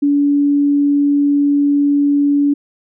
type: tone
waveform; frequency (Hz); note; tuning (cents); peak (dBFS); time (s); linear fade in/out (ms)
sine; 286.3; D4; -44; -10; 0.02-2.54; 10
effects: none